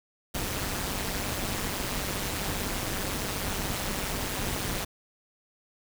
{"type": "noise with amplitude modulation", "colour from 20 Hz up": "pink", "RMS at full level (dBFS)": -28, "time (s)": [0.34, 4.85], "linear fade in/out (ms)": 10, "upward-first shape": "sine", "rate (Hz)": 198, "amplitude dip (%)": 80, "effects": []}